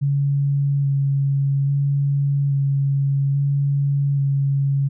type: tone with vibrato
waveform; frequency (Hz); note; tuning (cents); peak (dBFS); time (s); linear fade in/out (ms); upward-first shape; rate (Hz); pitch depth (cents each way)
sine; 139.7; C#3; +14; -16; 0.01-4.89; 20; square; 0.6; 12
effects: none